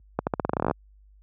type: accelerating click train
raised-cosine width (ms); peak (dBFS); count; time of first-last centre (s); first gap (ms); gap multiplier
1; -9; 15; 0.19-0.711; 79; 0.87
effects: added 50 Hz sine -43 dBFS peak until 1.22 s + high-pass 80 Hz 12 dB/octave